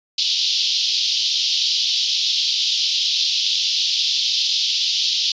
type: band-pass noise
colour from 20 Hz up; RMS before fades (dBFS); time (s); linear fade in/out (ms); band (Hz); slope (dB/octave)
pink; -20; 0.18-5.32; 5; 3100 to 5400; 48
effects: resampled to 16000 Hz